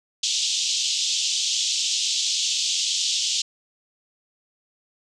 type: band-pass noise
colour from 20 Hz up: pink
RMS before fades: -24 dBFS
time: 0.23-3.42 s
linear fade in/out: 5 ms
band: 3000 to 7400 Hz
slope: 48 dB/octave
effects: none